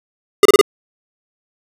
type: tone bursts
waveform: square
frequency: 407.7 Hz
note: G#4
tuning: 32 cents flat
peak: -4 dBFS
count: 4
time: 0.43-0.613 s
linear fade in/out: 2 ms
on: 24 ms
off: 29 ms
effects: resampled to 32000 Hz + 7-bit